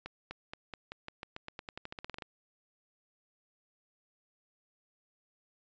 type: accelerating click train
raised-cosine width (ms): 0.3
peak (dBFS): -25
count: 20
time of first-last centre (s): 0.06-2.222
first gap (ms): 250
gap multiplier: 0.9
effects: resampled to 16000 Hz